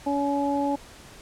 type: harmonic tone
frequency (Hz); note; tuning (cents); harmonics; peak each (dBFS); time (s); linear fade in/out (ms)
282.7; C#4; +34; 1 / 2 / 3; -25 / -29 / -27; 0.06-0.76; 10
effects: pink hiss -47 dBFS RMS until 1.21 s + low-pass 10000 Hz 12 dB/octave